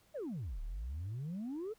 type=exponential two-way sweep; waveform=sine; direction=down then up; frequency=659.3 to 34.39 to 459.8 Hz; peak=-36 dBFS; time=0.14-1.74 s; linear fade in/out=20 ms; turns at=0.61 s; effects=tanh soft clip ceiling -36 dBFS + pink hiss -69 dBFS RMS until 1.78 s